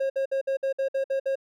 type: tone bursts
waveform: triangle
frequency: 540 Hz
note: C#5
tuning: 45 cents flat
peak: -21 dBFS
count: 9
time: 0-1.356 s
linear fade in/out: 10 ms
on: 100 ms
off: 57 ms
effects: none